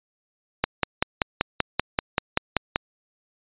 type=click train; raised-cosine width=0.3 ms; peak=-3 dBFS; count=12; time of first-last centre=0.64-2.759 s; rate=5.19 Hz; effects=resampled to 8000 Hz